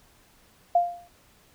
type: tone with exponential decay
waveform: sine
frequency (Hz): 698.5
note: F5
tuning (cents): 0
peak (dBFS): -14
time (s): 0.75-1.08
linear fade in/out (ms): 5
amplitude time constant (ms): 71
effects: pink hiss -59 dBFS RMS until 1.54 s